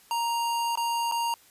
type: tone with dropouts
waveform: square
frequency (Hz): 934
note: A#5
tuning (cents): +3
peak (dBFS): -26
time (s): 0.11-1.34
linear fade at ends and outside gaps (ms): 1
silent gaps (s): 0.755-0.774 / 1.114-1.121
effects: white hiss -57 dBFS RMS until 1.5 s + resampled to 32000 Hz